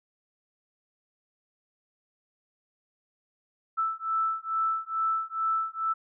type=beating tone pair; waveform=sine; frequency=1318.5 / 1320.8 Hz; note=E6 / E6; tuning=0 / +3 cents; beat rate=2.3 Hz; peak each=-29 dBFS; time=3.77-5.94 s; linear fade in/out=20 ms; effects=none